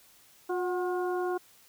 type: harmonic tone with a mistuned harmonic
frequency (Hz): 358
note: F4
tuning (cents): +43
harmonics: 1 / 2 / 3 / 4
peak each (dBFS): -29 / -35 / -39 / -41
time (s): 0.49-1.38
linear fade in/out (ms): 10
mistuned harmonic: 2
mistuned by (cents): +47
effects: white hiss -59 dBFS RMS until 1.68 s